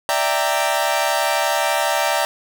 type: chord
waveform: sawtooth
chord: E half-diminished seventh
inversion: third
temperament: equal with one note detuned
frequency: 587.3 / 659.3 / 784 / 923.2 Hz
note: D5 / E5 / G5 / Bb5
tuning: 0 / 0 / 0 / -17 cents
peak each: -19 dBFS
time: 0.09-2.25 s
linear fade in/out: 0 ms
effects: none